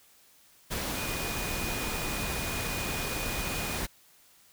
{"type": "tone in noise", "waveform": "sine", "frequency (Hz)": 2462, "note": "D#7", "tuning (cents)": -19, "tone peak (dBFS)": -39, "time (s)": [0.95, 3.78], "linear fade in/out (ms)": 20, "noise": "pink", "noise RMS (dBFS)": -33, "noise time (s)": [0.7, 3.87], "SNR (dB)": -9, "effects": ["white hiss -60 dBFS RMS until 4.52 s"]}